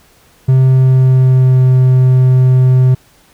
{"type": "tone with pitch glide", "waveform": "triangle", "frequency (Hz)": [130.81, 128.56], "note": ["C3", "C3"], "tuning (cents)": [0, -30], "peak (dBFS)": -3, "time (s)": [0.48, 2.95], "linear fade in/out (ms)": 10, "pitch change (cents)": -30, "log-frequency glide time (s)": [0.62, 1.76], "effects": ["pink hiss -48 dBFS RMS until 3.33 s"]}